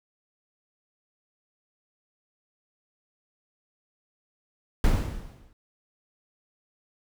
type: noise with exponential decay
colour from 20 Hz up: brown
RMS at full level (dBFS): -18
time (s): 4.84-5.53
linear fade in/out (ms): 1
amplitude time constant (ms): 150
effects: none